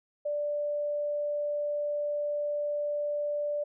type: tone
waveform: sine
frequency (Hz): 587.3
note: D5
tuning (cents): 0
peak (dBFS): -28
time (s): 0.25-3.64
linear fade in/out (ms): 10
effects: none